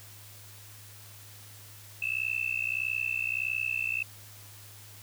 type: tone with amplitude modulation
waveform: sine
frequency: 2637 Hz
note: E7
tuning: in tune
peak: -24 dBFS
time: 2.02-4.03 s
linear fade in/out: 5 ms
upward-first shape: sine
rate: 61.6 Hz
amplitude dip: 100%
effects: added 103 Hz sine -51 dBFS peak until 5.02 s + white hiss -51 dBFS RMS until 5.02 s